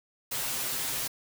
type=noise with comb filter; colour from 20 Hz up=white; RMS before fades=-32 dBFS; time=0.31-1.08 s; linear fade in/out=10 ms; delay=7.5 ms; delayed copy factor=+0.8; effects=none